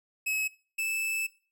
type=tone pair in turn; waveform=45% pulse; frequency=2571 / 2628 Hz; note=E7 / E7; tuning=-44 / -6 cents; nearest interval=unison; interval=38 cents; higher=second; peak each=-28 dBFS; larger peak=neither; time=0.26-0.48 / 0.78-1.27 s; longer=second; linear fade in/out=10 ms; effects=noise-tail reverb RT60 0.4 s tail -20 dB re dry